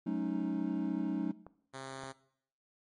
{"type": "chord", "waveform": "triangle", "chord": "D# half-diminished seventh", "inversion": "first", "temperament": "equal with one note detuned", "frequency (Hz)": [185, 215.6, 277.2, 311.1], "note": ["F#3", "A3", "C#4", "D#4"], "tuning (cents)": [0, -35, 0, 0], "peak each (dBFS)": -35, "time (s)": [0.06, 1.32], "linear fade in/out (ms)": 10}
{"type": "clicks", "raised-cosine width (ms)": 1, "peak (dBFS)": -34, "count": 2, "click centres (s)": [1.466, 2.036]}
{"type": "tone", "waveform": "5% pulse", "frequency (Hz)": 133.5, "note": "C3", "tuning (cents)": 35, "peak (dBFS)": -31, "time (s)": [1.73, 2.13], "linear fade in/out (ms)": 20}
{"effects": ["noise-tail reverb RT60 0.7 s tail -19 dB re dry", "MP3 48 kbps"]}